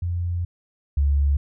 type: tone pair in turn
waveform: sine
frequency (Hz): 87.2 / 70.89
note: F2 / C#2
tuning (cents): -2 / +39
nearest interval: major third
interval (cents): 359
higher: first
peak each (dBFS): -22 / -16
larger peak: second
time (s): 0.02-0.45 / 0.97-1.37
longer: first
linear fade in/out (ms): 5
effects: none